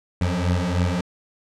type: beating tone pair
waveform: 25% pulse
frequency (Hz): 87.31 / 90.61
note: F2 / F#2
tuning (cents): 0 / -36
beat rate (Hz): 3.3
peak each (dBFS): -19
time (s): 0.21-1.01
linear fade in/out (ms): 5
effects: low-pass 7000 Hz 12 dB/octave